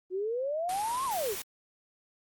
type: exponential two-way sweep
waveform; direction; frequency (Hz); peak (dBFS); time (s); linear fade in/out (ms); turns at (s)
sine; up then down; 357.2 to 1108.7 to 357.2; -29; 0.1-1.36; 50; 1.05
type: noise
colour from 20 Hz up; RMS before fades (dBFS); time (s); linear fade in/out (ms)
white; -38; 0.69-1.42; 2
effects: Opus 32 kbps